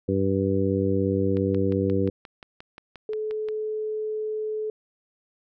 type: harmonic tone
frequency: 97.1 Hz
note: G2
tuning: 16 cents flat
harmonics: 1 / 2 / 3 / 4 / 5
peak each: -27 / -27 / -27 / -27 / -27 dBFS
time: 0.08-2.1 s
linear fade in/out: 10 ms
type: click train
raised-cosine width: 0.3 ms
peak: -25 dBFS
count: 13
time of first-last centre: 1.37-3.486 s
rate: 5.67 Hz
type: tone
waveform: sine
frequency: 430.8 Hz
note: A4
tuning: 37 cents flat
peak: -26 dBFS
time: 3.09-4.7 s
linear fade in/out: 2 ms
effects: none